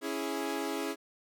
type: chord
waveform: sawtooth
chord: C# minor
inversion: none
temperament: equal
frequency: 277.2 / 329.6 / 415.3 Hz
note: C#4 / E4 / G#4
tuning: 0 / 0 / 0 cents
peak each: -33 dBFS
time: 0.01-0.96 s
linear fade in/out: 50 ms
effects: none